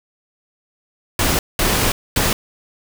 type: noise bursts at uneven times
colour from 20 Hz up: pink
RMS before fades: -17 dBFS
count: 3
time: 1.19-1.39 / 1.59-1.92 / 2.16-2.33 s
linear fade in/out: 2 ms
effects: none